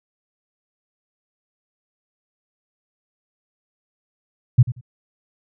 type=tone with echo; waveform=sine; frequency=122.4 Hz; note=B2; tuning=15 cents flat; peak=-6 dBFS; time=4.58-4.63 s; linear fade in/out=10 ms; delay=91 ms; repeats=2; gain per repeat=-15 dB; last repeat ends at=4.812 s; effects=none